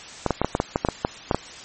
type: clicks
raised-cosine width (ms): 1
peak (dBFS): -5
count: 12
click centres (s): 0.263 / 0.307 / 0.416 / 0.446 / 0.551 / 0.601 / 0.759 / 0.849 / 0.887 / 1.049 / 1.312 / 1.346
effects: white hiss -40 dBFS RMS until 1.64 s + MP3 32 kbps